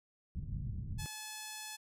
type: low-pass noise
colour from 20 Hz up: white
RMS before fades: -40 dBFS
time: 0.35-1.06 s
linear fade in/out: 0 ms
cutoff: 140 Hz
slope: 24 dB/octave
type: tone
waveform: 5% pulse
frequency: 860 Hz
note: A5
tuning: 40 cents flat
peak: -31 dBFS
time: 0.98-1.77 s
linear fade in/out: 20 ms
effects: none